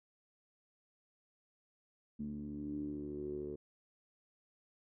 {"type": "tone with low-pass filter sweep", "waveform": "10% pulse", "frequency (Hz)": 73.42, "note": "D2", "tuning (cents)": 0, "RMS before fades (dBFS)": -42, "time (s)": [2.19, 3.56], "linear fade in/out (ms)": 10, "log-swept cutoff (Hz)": [230, 410], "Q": 8, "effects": []}